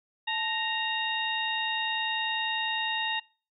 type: harmonic tone with a mistuned harmonic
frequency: 930 Hz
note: A#5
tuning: 4 cents flat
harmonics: 1 / 2 / 3 / 4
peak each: -33 / -33 / -33 / -33 dBFS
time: 0.27-3.2 s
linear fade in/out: 10 ms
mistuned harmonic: 1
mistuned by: -94 cents
effects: noise-tail reverb RT60 0.4 s tail -25 dB re dry